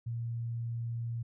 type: tone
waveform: sine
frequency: 116.8 Hz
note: A#2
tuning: 4 cents sharp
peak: -33 dBFS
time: 0.06-1.23 s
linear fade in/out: 10 ms
effects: none